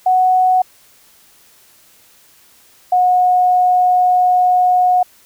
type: tone pair in turn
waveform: sine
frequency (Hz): 740 / 727.3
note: F#5 / F#5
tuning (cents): 0 / -30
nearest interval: unison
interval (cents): 30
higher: first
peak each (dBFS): -9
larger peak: neither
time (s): 0.06-0.62 / 2.92-5.03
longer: second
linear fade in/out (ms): 5
effects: white hiss -49 dBFS RMS until 5.25 s